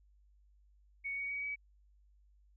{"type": "tone with pitch steps", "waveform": "sine", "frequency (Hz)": [2227, 2244, 2261, 2278], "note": ["C#7", "C#7", "C#7", "C#7"], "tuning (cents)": [7, 21, 34, 47], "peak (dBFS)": -36, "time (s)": [1.04, 1.56], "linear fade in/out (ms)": 20, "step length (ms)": 130, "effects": ["added 50 Hz sine -63 dBFS peak until 2.56 s"]}